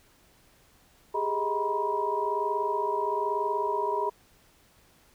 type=tone cluster; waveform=sine; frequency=398.8 / 419.9 / 630 / 959 / 1015 Hz; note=G4 / G#4 / D#5 / A#5 / B5; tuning=+30 / +19 / +21 / +49 / +47 cents; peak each=-33 / -32 / -36 / -28 / -37 dBFS; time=1.14-4.1 s; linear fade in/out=10 ms; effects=pink hiss -61 dBFS RMS until 5.14 s